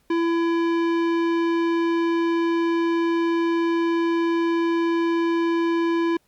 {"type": "tone with tanh clipping", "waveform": "sine", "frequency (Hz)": 335.4, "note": "E4", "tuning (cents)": 30, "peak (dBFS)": -21, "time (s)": [0.1, 6.17], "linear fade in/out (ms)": 5, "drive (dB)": 17, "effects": ["pink hiss -65 dBFS RMS until 6.27 s", "Opus 48 kbps"]}